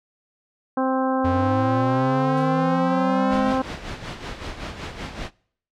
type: harmonic tone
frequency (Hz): 262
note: C4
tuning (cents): +2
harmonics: 1 / 2 / 3 / 4 / 5 / 6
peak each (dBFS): -22 / -25 / -26 / -28 / -33 / -37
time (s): 0.77-3.62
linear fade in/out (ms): 5
type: linear sweep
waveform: square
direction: up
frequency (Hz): 87.31 to 213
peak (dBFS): -24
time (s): 1.24-3.53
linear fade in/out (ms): 10
type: noise with exponential decay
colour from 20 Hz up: blue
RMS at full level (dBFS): -34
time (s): 2.37-2.74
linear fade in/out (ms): 2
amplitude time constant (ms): 79
type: noise with tremolo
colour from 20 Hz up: pink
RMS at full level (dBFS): -30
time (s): 3.29-5.31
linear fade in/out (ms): 50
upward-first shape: sine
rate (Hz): 5.3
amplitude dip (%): 60
effects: noise-tail reverb RT60 0.6 s tail -25 dB re dry + low-pass 4000 Hz 12 dB/octave